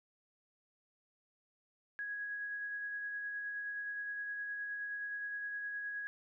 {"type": "tone with tremolo", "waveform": "sine", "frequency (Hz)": 1661.2, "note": "G#6", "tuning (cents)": 0, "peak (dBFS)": -37, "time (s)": [1.99, 6.07], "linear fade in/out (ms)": 0, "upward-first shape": "sine", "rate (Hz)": 9.6, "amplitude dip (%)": 25, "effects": []}